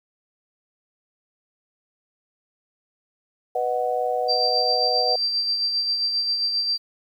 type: chord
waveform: sine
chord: B major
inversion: none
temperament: just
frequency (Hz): 493.9 / 617.4 / 740.8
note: B4 / D#5 / F#5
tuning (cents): 0 / -14 / +2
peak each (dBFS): -25 / -28 / -24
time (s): 3.55-5.16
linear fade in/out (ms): 5
type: tone with tremolo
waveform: sine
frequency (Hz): 4699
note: D8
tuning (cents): 0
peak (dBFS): -19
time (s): 4.28-6.78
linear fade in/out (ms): 20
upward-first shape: sine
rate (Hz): 7.5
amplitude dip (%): 40
effects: 9-bit